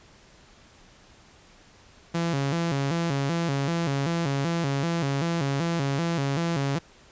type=tone with vibrato; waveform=sawtooth; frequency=152.9 Hz; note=D#3; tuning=30 cents flat; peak=-20 dBFS; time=2.14-6.79 s; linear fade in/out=10 ms; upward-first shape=square; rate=2.6 Hz; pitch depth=170 cents each way; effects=pink hiss -54 dBFS RMS until 7.11 s + resampled to 16000 Hz